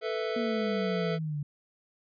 square chord, A suspended second, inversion none, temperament equal, 440 / 493.9 / 659.3 Hz, A4 / B4 / E5, 0 / 0 / 0 cents, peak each -33 / -36 / -36 dBFS, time 0.01-1.19 s, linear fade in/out 50 ms
sine exponential sweep, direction down, 240.5 to 143.3 Hz, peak -30 dBFS, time 0.36-1.43 s, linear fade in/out 5 ms
effects resampled to 11025 Hz

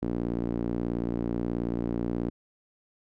sawtooth tone with band-pass filter, 58.5 Hz, A#1, 7 cents sharp, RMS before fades -30 dBFS, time 0.02-2.3 s, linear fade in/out 5 ms, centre 290 Hz, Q 1.9, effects none

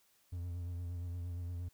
triangle tone with vibrato, 87.31 Hz, F2, in tune, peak -36 dBFS, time 0.32-1.69 s, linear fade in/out 10 ms, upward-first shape triangle, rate 8.6 Hz, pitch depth 45 cents each way, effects white hiss -71 dBFS RMS until 1.73 s

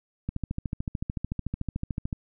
click train, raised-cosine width 5 ms, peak -17 dBFS, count 26, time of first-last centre 0.29-2.128 s, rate 13.6 Hz, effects none

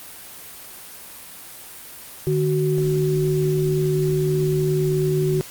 sine tone pair together, 151.2 / 373.2 Hz, D#3 / F#4, -49 / +15 cents, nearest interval octave + major third, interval 1564 cents, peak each -20 dBFS, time 2.27-5.41 s, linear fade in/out 0 ms, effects white hiss -39 dBFS RMS until 5.5 s + Opus 32 kbps

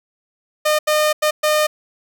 sawtooth tone bursts at uneven times, 609 Hz, D#5, 37 cents flat, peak -10 dBFS, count 4, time 0.65-0.79 / 0.87-1.13 / 1.22-1.31 / 1.43-1.67 s, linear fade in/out 10 ms, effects none

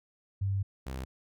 sine / sawtooth tone pair in turn, 98 / 65.41 Hz, G2 / C2, 0 / 0 cents, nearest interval perfect fifth, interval 700 cents, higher first, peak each -27 / -32 dBFS, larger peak first, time 0.41-0.63 / 0.86-1.05 s, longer first, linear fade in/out 10 ms, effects none

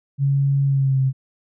sine tone with pitch glide, 138.9 to 132.78 Hz, C#3 to C3, +4 to +26 cents, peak -15 dBFS, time 0.18-1.13 s, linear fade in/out 50 ms, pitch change -78 cents, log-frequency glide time 0.65-1.01 s, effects none

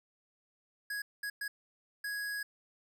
square tone bursts at uneven times, 1663 Hz, G#6, 2 cents sharp, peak -36 dBFS, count 4, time 0.9-1.02 / 1.23-1.3 / 1.41-1.48 / 2.04-2.43 s, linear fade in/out 5 ms, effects none

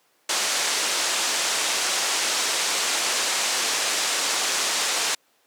white low-pass noise, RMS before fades -24 dBFS, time 0.29-5.15 s, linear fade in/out 5 ms, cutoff 8000 Hz, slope 24 dB/octave, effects pink hiss -63 dBFS RMS until 5.46 s + high-pass 400 Hz 12 dB/octave

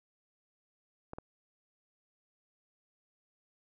clicks, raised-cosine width 1 ms, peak -27 dBFS, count 2, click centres 1.134 / 1.185 s, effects none

